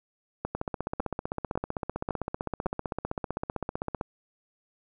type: two click trains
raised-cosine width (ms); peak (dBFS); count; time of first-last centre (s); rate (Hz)
1; -16 / -15; 55 / 5; 0.55-4.012 / 0.45-2.66; 15.6 / 1.81
effects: none